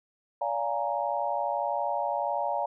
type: chord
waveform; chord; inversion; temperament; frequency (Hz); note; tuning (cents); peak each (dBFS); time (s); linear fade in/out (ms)
sine; Bb dominant seventh; first; equal with one note detuned; 576.6 / 698.5 / 830.6 / 932.3; D5 / F5 / Ab5 / Bb5; -32 / 0 / 0 / 0; -32; 0.41-2.66; 5
effects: none